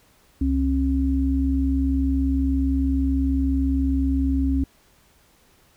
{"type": "tone pair together", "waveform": "sine", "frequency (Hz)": [67.87, 270], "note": ["C#2", "C#4"], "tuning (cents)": [-36, -45], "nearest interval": "2 octaves", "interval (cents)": 2391, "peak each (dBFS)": -21, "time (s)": [0.41, 4.64], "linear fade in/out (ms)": 5, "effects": ["pink hiss -58 dBFS RMS until 5.76 s"]}